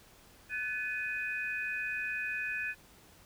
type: tone cluster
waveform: sine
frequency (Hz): 1510 / 1726 / 2493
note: F#6 / A6 / D#7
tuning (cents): +35 / -34 / +3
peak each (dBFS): -40 / -37 / -36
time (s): 0.49-2.75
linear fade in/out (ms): 50
effects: pink hiss -59 dBFS RMS until 3.25 s